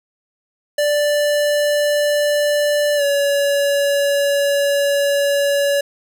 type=tone with pitch glide; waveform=square; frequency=587.3 to 566.6 Hz; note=D5 to C#5; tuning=0 to +38 cents; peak=-15 dBFS; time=0.78-5.81 s; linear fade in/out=5 ms; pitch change=-62 cents; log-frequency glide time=2.96-3.03 s; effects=none